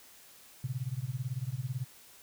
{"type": "tone with tremolo", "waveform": "sine", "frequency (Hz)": 127.2, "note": "C3", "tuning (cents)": -48, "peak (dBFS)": -29, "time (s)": [0.64, 1.85], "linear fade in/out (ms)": 2, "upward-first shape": "sine", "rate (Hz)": 18, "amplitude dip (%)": 95, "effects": ["white hiss -56 dBFS RMS until 2.22 s"]}